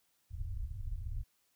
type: low-pass noise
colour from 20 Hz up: pink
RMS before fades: -39 dBFS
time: 0.3-1.24 s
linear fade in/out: 20 ms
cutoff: 120 Hz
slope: 96 dB/octave
effects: white hiss -75 dBFS RMS until 1.55 s